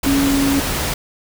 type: tone in noise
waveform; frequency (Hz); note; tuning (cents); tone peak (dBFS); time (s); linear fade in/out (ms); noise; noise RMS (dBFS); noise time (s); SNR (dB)
sine; 277.2; C#4; 0; -14; 0.06-0.6; 5; pink; -21; 0.03-0.94; +4
effects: none